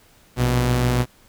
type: tone pair together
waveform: sawtooth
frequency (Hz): 58.2 / 123.4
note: A#1 / B2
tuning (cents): -2 / -1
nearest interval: octave + minor second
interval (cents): 1301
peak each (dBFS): -20 / -14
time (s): 0.36-1.06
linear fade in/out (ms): 50
effects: pink hiss -54 dBFS RMS until 1.28 s